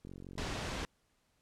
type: click train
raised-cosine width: 3 ms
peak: -35 dBFS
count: 24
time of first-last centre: 0.05-0.55 s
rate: 46 Hz
type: low-pass noise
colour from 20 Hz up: pink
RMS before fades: -39 dBFS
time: 0.38-0.85 s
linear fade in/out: 0 ms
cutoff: 5700 Hz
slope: 12 dB/octave
effects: pink hiss -75 dBFS RMS until 1.41 s + low-pass 11000 Hz 12 dB/octave